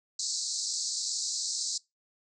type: band-pass noise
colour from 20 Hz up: pink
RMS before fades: -33 dBFS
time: 0.19-1.78 s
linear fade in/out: 5 ms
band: 4100 to 8100 Hz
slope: 96 dB/octave
effects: noise-tail reverb RT60 0.2 s tail -23 dB re dry